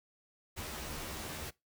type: noise with comb filter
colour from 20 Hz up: pink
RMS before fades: -42 dBFS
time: 0.56-1.51 s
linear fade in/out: 20 ms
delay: 13 ms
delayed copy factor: +0.95
effects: noise-tail reverb RT60 0.2 s tail -21 dB re dry